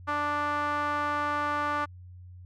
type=tone with band-pass filter; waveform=sawtooth; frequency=293.7 Hz; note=D4; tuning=in tune; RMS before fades=-29 dBFS; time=0.07-1.86 s; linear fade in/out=20 ms; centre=1200 Hz; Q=3.1; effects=added 90 Hz sine -44 dBFS peak until 2.45 s